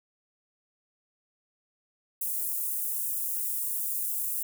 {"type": "high-pass noise", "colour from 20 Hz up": "white", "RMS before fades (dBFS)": -31, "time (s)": [2.21, 4.43], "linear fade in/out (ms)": 5, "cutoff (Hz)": 9300, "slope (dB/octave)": 24, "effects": []}